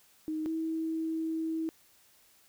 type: tone pair in turn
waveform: sine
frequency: 312.3 / 322.2 Hz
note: D#4 / E4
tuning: +7 / -39 cents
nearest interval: minor second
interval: 54 cents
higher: second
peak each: -31 / -30 dBFS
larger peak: second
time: 0.28-0.46 / 0.46-1.69 s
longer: second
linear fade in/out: 0 ms
effects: white hiss -63 dBFS RMS until 2.48 s